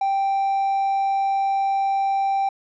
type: tone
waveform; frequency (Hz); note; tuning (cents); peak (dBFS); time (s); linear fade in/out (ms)
triangle; 784; G5; 0; -16; 0.01-2.49; 5
effects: tanh soft clip ceiling -12 dBFS + resampled to 16000 Hz